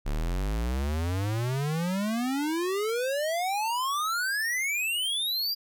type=exponential sweep; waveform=square; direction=up; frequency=34.65 to 4876 Hz; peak=-27 dBFS; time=0.05-5.55 s; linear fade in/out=20 ms; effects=none